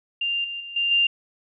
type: tone with level steps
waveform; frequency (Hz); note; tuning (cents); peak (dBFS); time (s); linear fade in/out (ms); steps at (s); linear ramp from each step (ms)
sine; 2792; F7; -1; -22 / -29 / -34 / -20 / -16; 0.21-1.07; 5; 0.44 / 0.6 / 0.76 / 0.91; 5
effects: none